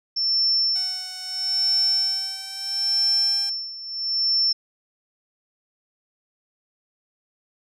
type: tone with tremolo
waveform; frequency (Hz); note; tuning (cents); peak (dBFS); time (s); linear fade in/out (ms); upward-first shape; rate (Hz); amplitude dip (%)
sine; 5380; E8; +34; -17; 0.16-4.53; 10; sine; 0.76; 85
type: tone with pitch glide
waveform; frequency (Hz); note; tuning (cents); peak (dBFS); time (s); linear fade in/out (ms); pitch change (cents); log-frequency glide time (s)
5% pulse; 743 to 796.3; F#5 to G5; +7 to +27; -26; 0.75-3.5; 10; +120; 1.26-3.37
effects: none